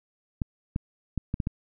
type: clicks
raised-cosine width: 5 ms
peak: -15 dBFS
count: 6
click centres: 0.418 / 0.761 / 1.177 / 1.341 / 1.402 / 1.471 s
effects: none